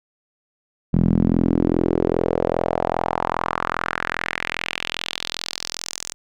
sawtooth tone with band-pass filter sweep, 42.48 Hz, F1, 47 cents flat, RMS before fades -22 dBFS, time 0.93-6.14 s, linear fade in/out 0 ms, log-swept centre 180 to 7100 Hz, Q 2.5, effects none

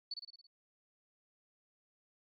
sine tone with echo, 4469 Hz, C#8, 13 cents sharp, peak -37 dBFS, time 0.11-0.14 s, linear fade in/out 5 ms, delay 55 ms, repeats 6, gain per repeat -4 dB, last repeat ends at 0.47 s, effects AAC 48 kbps

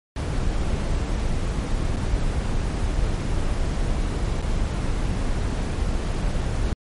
brown noise with dropouts, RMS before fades -23 dBFS, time 0.16-6.73 s, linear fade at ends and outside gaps 2 ms, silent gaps 1.963-1.967 / 4.419-4.423 s, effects MP3 48 kbps

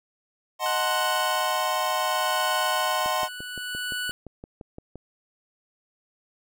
square chord, D# diminished seventh, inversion none, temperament equal with one note detuned, 622.3 / 740 / 882.5 / 1046.5 Hz, D#5 / F#5 / A5 / C6, 0 / 0 / +5 / 0 cents, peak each -31 / -30 / -33 / -28 dBFS, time 0.59-3.29 s, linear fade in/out 50 ms
25% pulse tone with tremolo, 1480 Hz, F#6, in tune, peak -24 dBFS, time 0.66-4.11 s, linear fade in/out 0 ms, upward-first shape sine, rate 0.66 Hz, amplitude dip 60%
click train, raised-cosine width 2 ms, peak -26 dBFS, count 12, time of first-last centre 3.06-4.957 s, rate 5.8 Hz
effects none

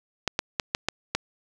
clicks, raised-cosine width 0.2 ms, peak -6 dBFS, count 6, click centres 0.277 / 0.391 / 0.598 / 0.749 / 0.886 / 1.15 s, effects none

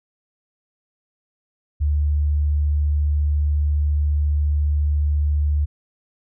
sine tone, 73.8 Hz, D2, 9 cents sharp, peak -16 dBFS, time 1.8-5.66 s, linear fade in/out 20 ms, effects none

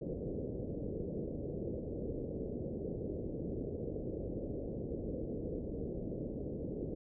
white low-pass noise, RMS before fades -40 dBFS, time 0.01-6.95 s, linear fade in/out 10 ms, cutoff 520 Hz, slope 48 dB/octave, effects none

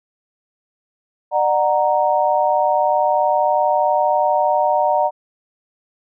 sine chord, D augmented, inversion none, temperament equal with one note detuned, 599.7 / 740 / 932.3 Hz, D5 / F#5 / A#5, +36 / 0 / 0 cents, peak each -18 dBFS, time 1.31-5.11 s, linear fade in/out 50 ms, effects none

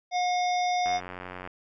harmonic tone, 720 Hz, F#5, 47 cents flat, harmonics 1 / 3 / 5 / 7 / 8, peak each -24 / -34 / -38 / -41 / -42 dBFS, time 0.11-1.01 s, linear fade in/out 50 ms
click train, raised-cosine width 0.5 ms, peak -23 dBFS, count 57, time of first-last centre 0.86-1.475 s, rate 91.1 Hz
effects none

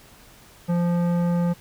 triangle tone with tanh clipping, 173.5 Hz, F3, 11 cents flat, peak -21 dBFS, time 0.68-1.54 s, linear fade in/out 20 ms, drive 18 dB, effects pink hiss -50 dBFS RMS until 1.6 s

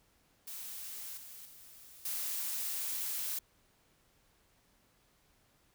blue noise with level steps, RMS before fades -44 / -50 / -55 / -37 dBFS, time 0.47-3.39 s, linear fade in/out 5 ms, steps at 1.17 / 1.45 / 2.05 s, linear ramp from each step 5 ms, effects pink hiss -70 dBFS RMS until 5.74 s

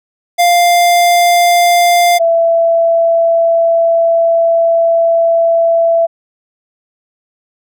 square / sine tone pair in turn, 698.5 / 667.5 Hz, F5 / E5, 0 / +22 cents, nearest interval minor second, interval 78 cents, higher first, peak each -7 dBFS, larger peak neither, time 0.38-2.19 / 2.19-6.07 s, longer second, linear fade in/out 20 ms, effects none

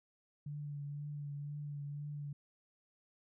sine tone with vibrato, 145.3 Hz, D3, 18 cents flat, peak -40 dBFS, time 0.46-2.33 s, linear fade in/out 5 ms, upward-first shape triangle, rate 2 Hz, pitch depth 29 cents each way, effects none

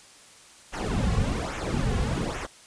brown noise with flanger, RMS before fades -27 dBFS, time 0.72-2.47 s, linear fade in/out 20 ms, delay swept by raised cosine 0.21 to 3.31 ms, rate 1.2 Hz, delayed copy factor -0.85, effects white hiss -51 dBFS RMS until 2.66 s + resampled to 22050 Hz

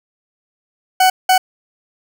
40% pulse tone bursts at uneven times, 747 Hz, F#5, 16 cents sharp, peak -8 dBFS, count 2, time 1-1.1 / 1.29-1.38 s, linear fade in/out 5 ms, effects none

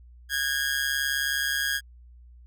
sawtooth tone with amplitude modulation, 1638 Hz, G#6, 24 cents flat, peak -18 dBFS, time 0.29-1.81 s, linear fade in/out 50 ms, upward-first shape sine, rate 139 Hz, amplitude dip 70%, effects added 60 Hz sine -47 dBFS peak until 2.46 s

